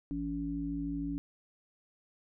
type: harmonic tone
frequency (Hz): 56.6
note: A1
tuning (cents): +50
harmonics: 1 / 3 / 5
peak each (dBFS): -41 / -41 / -34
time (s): 0.11-1.18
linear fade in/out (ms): 0
effects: none